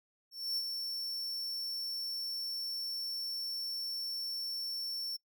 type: tone with ADSR envelope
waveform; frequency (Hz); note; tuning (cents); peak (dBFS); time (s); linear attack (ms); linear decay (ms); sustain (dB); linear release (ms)
45% pulse; 5430; F8; -50; -31; 0.31-5.17; 260; 48; -5; 12
effects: noise-tail reverb RT60 0.1 s tail -23 dB re dry